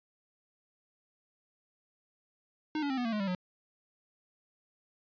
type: tone with pitch steps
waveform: square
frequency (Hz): 307.6 / 285.3 / 264.7 / 245.6 / 227.8 / 211.3 / 196.03 / 181.85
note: D#4 / C#4 / C4 / B3 / A#3 / G#3 / G3 / F#3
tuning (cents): -20 / +50 / +20 / -9 / -40 / +30 / 0 / -30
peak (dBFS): -31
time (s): 2.75-3.35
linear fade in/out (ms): 2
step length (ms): 75
effects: resampled to 11025 Hz